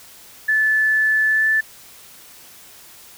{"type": "tone with pitch glide", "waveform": "sine", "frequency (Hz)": [1741, 1754.1], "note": ["A6", "A6"], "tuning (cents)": [-19, -6], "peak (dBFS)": -14, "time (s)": [0.48, 1.61], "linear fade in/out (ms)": 10, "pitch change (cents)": 13, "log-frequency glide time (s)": [1.28, 1.47], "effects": ["white hiss -44 dBFS RMS until 3.17 s"]}